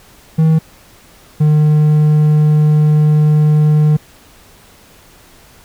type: tone pair in turn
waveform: triangle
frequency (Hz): 159.4 / 151.71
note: D#3 / D#3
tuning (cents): +42 / -43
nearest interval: minor second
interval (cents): 85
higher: first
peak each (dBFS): -5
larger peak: neither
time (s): 0.38-0.59 / 1.4-3.97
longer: second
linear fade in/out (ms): 10
effects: pink hiss -44 dBFS RMS until 5.64 s

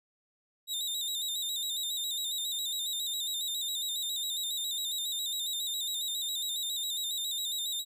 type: tone with vibrato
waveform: sawtooth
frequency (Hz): 3729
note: A#7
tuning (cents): 0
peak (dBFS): -29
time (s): 0.67-7.85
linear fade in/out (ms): 50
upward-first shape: square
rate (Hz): 7.3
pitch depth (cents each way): 55
effects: none

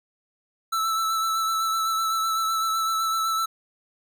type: tone with vibrato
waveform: square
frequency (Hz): 1320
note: E6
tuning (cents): +2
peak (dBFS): -23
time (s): 0.72-3.46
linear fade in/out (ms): 10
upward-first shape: sine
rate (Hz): 7.9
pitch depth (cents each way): 20
effects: none

